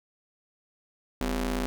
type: ring-modulated tone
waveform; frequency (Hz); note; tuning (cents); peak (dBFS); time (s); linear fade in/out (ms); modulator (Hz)
sawtooth; 149.5; D3; +31; -20; 1.21-1.66; 0; 104
effects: none